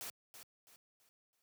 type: noise with echo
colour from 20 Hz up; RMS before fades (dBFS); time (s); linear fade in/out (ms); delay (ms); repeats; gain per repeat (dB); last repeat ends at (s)
white; -45; 0.01-0.1; 0; 330; 4; -9; 1.42
effects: high-pass 100 Hz 12 dB/octave